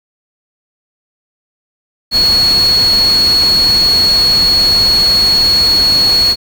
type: tone in noise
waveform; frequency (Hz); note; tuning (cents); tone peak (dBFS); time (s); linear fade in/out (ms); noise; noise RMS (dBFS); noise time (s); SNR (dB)
sine; 4347; C#8; -35; -7; 2.11-6.36; 50; pink; -21; 2.11-6.36; +11
effects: none